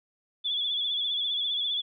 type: tone with vibrato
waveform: sine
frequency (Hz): 3424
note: A7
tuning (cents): -48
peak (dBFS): -26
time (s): 0.44-1.82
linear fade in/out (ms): 20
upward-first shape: sine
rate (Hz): 15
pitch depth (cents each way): 54
effects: none